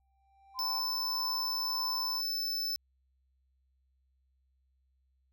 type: tone with exponential growth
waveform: triangle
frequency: 784 Hz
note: G5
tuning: in tune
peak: -40 dBFS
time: 0-0.79 s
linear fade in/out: 1 ms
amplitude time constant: 170 ms
type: tone with tremolo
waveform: sine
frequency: 1021 Hz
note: C6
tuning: 43 cents flat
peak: -35 dBFS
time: 0.54-2.22 s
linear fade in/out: 50 ms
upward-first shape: triangle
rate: 1.7 Hz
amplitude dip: 40%
type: tone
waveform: square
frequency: 5274 Hz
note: E8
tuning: in tune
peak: -32 dBFS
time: 0.59-2.76 s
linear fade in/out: 0 ms
effects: added 65 Hz sine -70 dBFS peak until 5.32 s